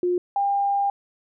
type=tone pair in turn; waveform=sine; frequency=356.6 / 800.5 Hz; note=F4 / G5; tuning=+36 / +36 cents; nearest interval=octave + major second; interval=1400 cents; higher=second; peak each=-19 dBFS; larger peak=neither; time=0.03-0.18 / 0.36-0.9 s; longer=second; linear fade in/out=2 ms; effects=none